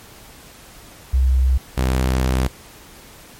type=tone pair in turn; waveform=sine / sawtooth; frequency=64.8 / 64.17 Hz; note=C2 / C2; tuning=-16 / -33 cents; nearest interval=unison; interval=17 cents; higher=first; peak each=-12 dBFS; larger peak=neither; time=1.13-1.58 / 1.77-2.48 s; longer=second; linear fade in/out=10 ms; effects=pink hiss -43 dBFS RMS until 3.39 s + MP3 64 kbps